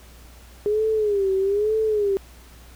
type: tone with vibrato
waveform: sine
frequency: 410 Hz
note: G#4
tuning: 22 cents flat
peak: -18 dBFS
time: 0.66-2.17 s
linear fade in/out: 0 ms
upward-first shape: sine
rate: 1.1 Hz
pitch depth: 120 cents each way
effects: added 60 Hz sine -45 dBFS peak until 2.75 s + pink hiss -50 dBFS RMS until 2.75 s